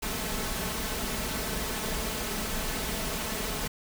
pink noise with comb filter, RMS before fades -32 dBFS, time 0.02-3.68 s, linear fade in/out 10 ms, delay 4.6 ms, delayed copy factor +0.55, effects none

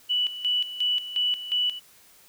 sine tone with tremolo, 2960 Hz, F#7, in tune, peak -21 dBFS, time 0.09-1.8 s, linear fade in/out 20 ms, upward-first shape square, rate 2.8 Hz, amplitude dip 75%, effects white hiss -55 dBFS RMS until 2.28 s

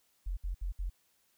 sine tone bursts, 44.26 Hz, F1, 24 cents sharp, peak -32 dBFS, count 4, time 0.26-0.898 s, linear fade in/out 10 ms, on 110 ms, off 66 ms, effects white hiss -72 dBFS RMS until 1.37 s

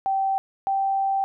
sine tone pair in turn, 776 / 780.5 Hz, G5 / G5, -18 / -8 cents, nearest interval unison, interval 10 cents, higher second, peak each -20 dBFS, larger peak neither, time 0.06-0.38 / 0.67-1.24 s, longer second, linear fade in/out 0 ms, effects none

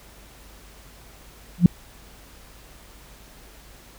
sine tone with exponential growth, 174.61 Hz, F3, in tune, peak -4 dBFS, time 1.58-1.66 s, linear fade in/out 2 ms, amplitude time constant 17 ms, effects added 50 Hz sine -49 dBFS peak until 3.98 s + pink hiss -49 dBFS RMS until 3.98 s

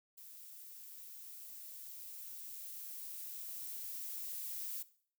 violet noise with level ramp, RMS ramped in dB -54 to -42 dBFS, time 0.17-4.83 s, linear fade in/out 10 ms, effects noise-tail reverb RT60 0.5 s tail -17 dB re dry

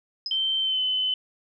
sine tone with exponential decay, 5070 Hz, D#8, 32 cents sharp, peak -24 dBFS, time 0.26-0.38 s, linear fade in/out 2 ms, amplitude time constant 24 ms
sine tone with pitch glide, 3112 to 3034 Hz, G7 to F#7, -13 to +43 cents, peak -22 dBFS, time 0.31-1.14 s, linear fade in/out 2 ms, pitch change -44 cents, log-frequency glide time 0.6-0.81 s
effects none

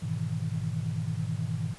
sine chord, E major seventh, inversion first, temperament equal, 103.83 / 123.47 / 155.56 / 164.81 Hz, G#2 / B2 / D#3 / E3, 0 / 0 / 0 / 0 cents, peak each -34 dBFS, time 0.02-1.74 s, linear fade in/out 10 ms, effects pink hiss -50 dBFS RMS until 1.78 s + resampled to 24000 Hz

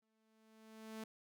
sawtooth tone with exponential growth, 220 Hz, A3, in tune, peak -40 dBFS, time 0.02-1.04 s, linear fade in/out 5 ms, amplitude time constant 220 ms, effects none

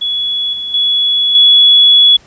sine tone with level steps, 3387 Hz, G#7, 33 cents sharp, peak -13 / -18 / -9 / -3 dBFS, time 0.01-2.17 s, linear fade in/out 10 ms, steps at 0.53 / 0.74 / 1.35 s, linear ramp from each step 2 ms, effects pink hiss -45 dBFS RMS until 2.26 s + resampled to 16000 Hz

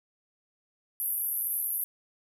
pink band-pass noise, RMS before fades -31 dBFS, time 1-1.84 s, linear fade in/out 0 ms, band 11000 to 13000 Hz, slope 96 dB/octave, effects none

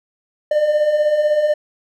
triangle beating tone pair, 587.3 / 603.3 Hz, D5 / D5, 0 / +46 cents, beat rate 16 Hz, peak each -20 / -12 dBFS, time 0.51-1.54 s, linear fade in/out 5 ms, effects none

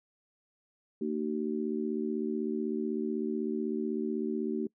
harmonic tone, 76 Hz, D#2, 40 cents flat, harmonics 3 / 4 / 5, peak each -33 / -35 / -34 dBFS, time 1.01-4.67 s, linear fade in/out 5 ms, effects noise-tail reverb RT60 0.1 s tail -24 dB re dry

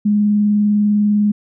sine tone with vibrato, 207.7 Hz, G#3, in tune, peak -11 dBFS, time 0.05-1.32 s, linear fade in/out 10 ms, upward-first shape sine, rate 20 Hz, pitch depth 24 cents each way, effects none

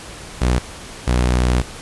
sawtooth tone pair in turn, 61.74 / 61.45 Hz, B1 / B1, 0 / -8 cents, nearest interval unison, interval 8 cents, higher first, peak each -10 dBFS, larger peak neither, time 0.41-0.59 / 1.07-1.62 s, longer second, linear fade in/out 10 ms, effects pink hiss -35 dBFS RMS until 1.81 s + resampled to 24000 Hz

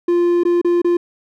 triangle tone with dropouts, 348.1 Hz, F4, 6 cents flat, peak -10 dBFS, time 0.08-0.97 s, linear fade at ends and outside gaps 5 ms, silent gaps 0.435-0.451 / 0.615-0.646 / 0.818-0.845 s, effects none

